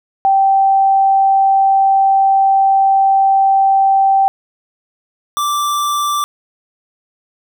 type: tone pair in turn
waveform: sine / square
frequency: 779 / 1172.2 Hz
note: G5 / D6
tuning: -11 / -4 cents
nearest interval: perfect fifth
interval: 707 cents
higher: second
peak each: -8 / -15 dBFS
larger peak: first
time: 0.25-4.28 / 5.37-6.24 s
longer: first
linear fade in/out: 0 ms
effects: none

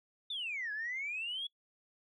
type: exponential two-way sweep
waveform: sine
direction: down then up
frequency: 3652 to 1654 to 3409 Hz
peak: -35 dBFS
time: 0.3-1.47 s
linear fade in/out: 5 ms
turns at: 0.72 s
effects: noise-tail reverb RT60 0.1 s tail -25 dB re dry + tanh soft clip ceiling -31 dBFS

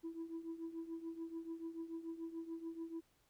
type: tone with tremolo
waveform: sine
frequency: 329.6 Hz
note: E4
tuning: in tune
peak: -38 dBFS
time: 0.03-3.01 s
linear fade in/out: 20 ms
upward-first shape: triangle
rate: 6.9 Hz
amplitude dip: 85%
effects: tanh soft clip ceiling -39 dBFS + pink hiss -75 dBFS RMS until 3.29 s

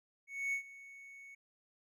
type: tone with ADSR envelope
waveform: triangle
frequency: 2217 Hz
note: C#7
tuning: in tune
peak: -30 dBFS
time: 0.27-1.35 s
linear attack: 260 ms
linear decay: 94 ms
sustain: -19 dB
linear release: 8 ms
effects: none

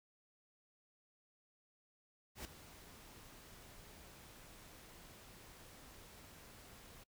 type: noise with ADSR envelope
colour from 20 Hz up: pink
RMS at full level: -45 dBFS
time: 2.35-7.04 s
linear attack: 99 ms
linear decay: 4 ms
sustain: -13 dB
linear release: 10 ms
effects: noise-tail reverb RT60 0.1 s tail -25 dB re dry

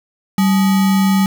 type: tone with sample-and-hold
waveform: sine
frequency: 193.4 Hz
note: G3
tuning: 23 cents flat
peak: -10 dBFS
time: 0.38-1.26 s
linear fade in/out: 2 ms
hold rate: 1050 Hz
effects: none

